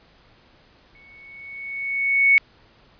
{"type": "tone with exponential growth", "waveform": "sine", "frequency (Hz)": 2218, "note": "C#7", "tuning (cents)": 0, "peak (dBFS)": -10, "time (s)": [0.95, 2.38], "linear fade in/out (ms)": 0, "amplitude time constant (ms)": 310, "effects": ["pink hiss -55 dBFS RMS until 2.99 s", "resampled to 11025 Hz"]}